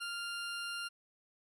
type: tone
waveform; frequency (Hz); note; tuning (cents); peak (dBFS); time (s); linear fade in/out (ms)
20% pulse; 1396.9; F6; 0; -33; 0-0.89; 20
effects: low-pass 12000 Hz 12 dB/octave